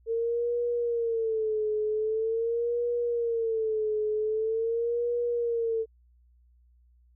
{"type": "tone with vibrato", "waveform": "sine", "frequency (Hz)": 452, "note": "A4", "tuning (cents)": 47, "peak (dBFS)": -25, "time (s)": [0.06, 5.86], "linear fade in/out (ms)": 50, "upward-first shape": "sine", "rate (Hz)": 0.44, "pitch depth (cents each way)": 100, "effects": ["added 60 Hz sine -58 dBFS peak until 7.15 s"]}